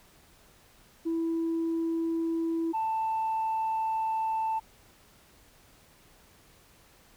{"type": "tone pair in turn", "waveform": "sine", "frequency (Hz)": [329.6, 885.8], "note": ["E4", "A5"], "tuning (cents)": [0, 11], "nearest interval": "octave + perfect fourth", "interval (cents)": 1711, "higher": "second", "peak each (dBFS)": -25, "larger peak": "neither", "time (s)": [[1.05, 2.73], [2.73, 4.6]], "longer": "second", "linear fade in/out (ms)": 20, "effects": ["tanh soft clip ceiling -24 dBFS", "pink hiss -59 dBFS RMS until 7.16 s"]}